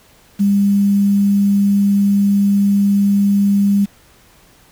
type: tone with quantisation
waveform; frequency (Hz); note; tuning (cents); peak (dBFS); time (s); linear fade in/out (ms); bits
sine; 200.5; G3; +39; -10; 0.39-3.86; 20; 6
effects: pink hiss -49 dBFS RMS until 4.71 s